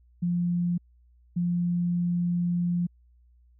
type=tone bursts at uneven times; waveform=sine; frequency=174.61 Hz; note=F3; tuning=in tune; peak=-23 dBFS; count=2; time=0.22-0.78 / 1.36-2.87 s; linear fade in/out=10 ms; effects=added 60 Hz sine -56 dBFS peak until 3.59 s